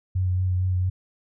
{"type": "tone with vibrato", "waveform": "sine", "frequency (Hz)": 91.9, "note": "F#2", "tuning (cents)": -11, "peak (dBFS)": -20, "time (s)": [0.15, 0.9], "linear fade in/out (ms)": 10, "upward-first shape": "sine", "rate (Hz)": 4.4, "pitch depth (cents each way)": 20, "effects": []}